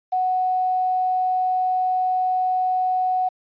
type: tone with quantisation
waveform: sine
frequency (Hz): 740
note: F#5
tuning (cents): 0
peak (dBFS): -18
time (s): 0.12-3.29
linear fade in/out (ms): 10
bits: 8
effects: resampled to 11025 Hz